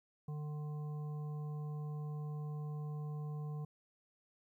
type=harmonic tone; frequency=150 Hz; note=D3; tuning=37 cents sharp; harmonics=1 / 3 / 5 / 7; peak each=-39 / -54 / -58 / -59 dBFS; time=0.28-3.65 s; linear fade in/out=5 ms; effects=13-bit